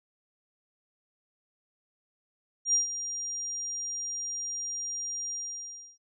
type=tone with ADSR envelope; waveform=sine; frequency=5700 Hz; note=F8; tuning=34 cents sharp; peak=-20 dBFS; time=2.65-5.98 s; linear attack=85 ms; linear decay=130 ms; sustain=-12 dB; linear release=660 ms; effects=none